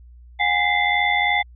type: tone cluster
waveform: sine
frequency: 723 / 817 / 1998 / 2081 / 3493 Hz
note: F#5 / G#5 / B6 / C7 / A7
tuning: -40 / -29 / +20 / -10 / -13 cents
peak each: -26 / -22 / -25 / -20 / -27 dBFS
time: 0.39-1.43 s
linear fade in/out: 20 ms
effects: added 60 Hz sine -42 dBFS peak until 1.55 s